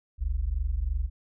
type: tone pair together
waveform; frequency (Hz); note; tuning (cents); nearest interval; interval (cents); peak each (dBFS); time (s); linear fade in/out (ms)
sine; 46.25 / 69.3; F#1 / C#2; 0 / 0; perfect fifth; 700; -28; 0.18-1.1; 50
effects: none